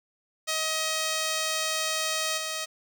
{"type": "tone with level steps", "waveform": "5% pulse", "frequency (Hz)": 632, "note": "D#5", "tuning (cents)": 27, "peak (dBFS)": [-15, -19], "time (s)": [0.47, 2.66], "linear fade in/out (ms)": 20, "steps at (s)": 2.37, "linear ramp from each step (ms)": 10, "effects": []}